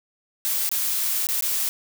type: noise with dropouts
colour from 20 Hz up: blue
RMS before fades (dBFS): -24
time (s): 0.45-1.69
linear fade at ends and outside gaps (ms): 0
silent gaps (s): 0.691-0.715 / 1.269-1.288 / 1.409-1.423
effects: none